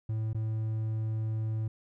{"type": "tone with dropouts", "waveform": "triangle", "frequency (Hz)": 110, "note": "A2", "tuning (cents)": 0, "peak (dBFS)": -27, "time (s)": [0.09, 1.68], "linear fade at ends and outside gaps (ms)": 5, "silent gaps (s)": [0.332, 0.346], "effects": []}